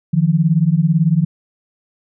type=beating tone pair; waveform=sine; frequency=153.8 / 171.8 Hz; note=D#3 / F3; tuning=-20 / -28 cents; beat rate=18 Hz; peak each=-14 dBFS; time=0.13-1.25 s; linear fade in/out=10 ms; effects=none